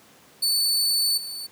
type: tone with level steps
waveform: sawtooth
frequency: 4488 Hz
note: C#8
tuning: 21 cents sharp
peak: -17 / -29 dBFS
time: 0.42-1.47 s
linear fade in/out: 10 ms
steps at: 1.17 s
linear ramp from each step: 10 ms
effects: pink hiss -53 dBFS RMS until 1.51 s + high-pass 150 Hz 12 dB/octave